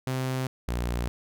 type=tone pair in turn; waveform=sawtooth; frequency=130 / 59.64 Hz; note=C3 / A#1; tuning=-11 / +40 cents; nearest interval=octave + minor second; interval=1349 cents; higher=first; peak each=-23 dBFS; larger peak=neither; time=0.07-0.47 / 0.68-1.08 s; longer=neither; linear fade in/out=0 ms; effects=none